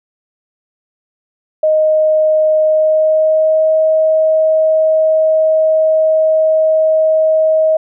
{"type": "tone with pitch glide", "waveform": "sine", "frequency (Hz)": [622.3, 631.7], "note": ["D#5", "D#5"], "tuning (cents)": [0, 26], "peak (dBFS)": -8, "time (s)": [1.63, 7.77], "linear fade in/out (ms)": 5, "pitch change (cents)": 26, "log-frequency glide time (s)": [2.64, 3.73], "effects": []}